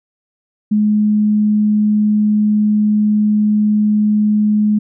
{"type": "tone", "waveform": "sine", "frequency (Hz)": 210.9, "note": "G#3", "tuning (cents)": 27, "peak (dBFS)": -10, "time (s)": [0.71, 4.79], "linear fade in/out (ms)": 10, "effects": []}